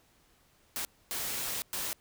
white noise bursts at uneven times, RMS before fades -35 dBFS, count 3, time 0.76-0.85 / 1.11-1.62 / 1.73-1.93 s, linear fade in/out 0 ms, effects pink hiss -66 dBFS RMS until 2 s

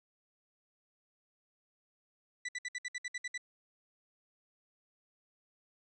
40% pulse tone bursts, 1975.5 Hz, B6, in tune, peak -35 dBFS, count 10, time 2.45-3.378 s, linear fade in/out 5 ms, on 37 ms, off 62 ms, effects resampled to 24000 Hz

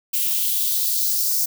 violet noise with high-pass filter sweep, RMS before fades -21 dBFS, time 0.13-1.46 s, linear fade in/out 10 ms, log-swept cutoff 2600 to 5500 Hz, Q 2.6, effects none

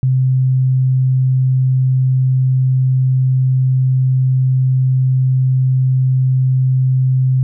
sine tone, 130 Hz, C3, 11 cents flat, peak -10 dBFS, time 0.03-7.43 s, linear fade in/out 0 ms, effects none

